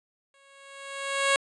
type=tone with exponential growth; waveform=10% pulse; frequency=551 Hz; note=C#5; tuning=11 cents flat; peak=-11 dBFS; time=0.34-1.36 s; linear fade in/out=1 ms; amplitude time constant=220 ms; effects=resampled to 24000 Hz